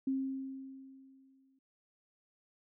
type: tone with exponential decay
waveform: sine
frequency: 267.1 Hz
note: C4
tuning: 36 cents sharp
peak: -29 dBFS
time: 0.07-1.59 s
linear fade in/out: 5 ms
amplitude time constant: 330 ms
effects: none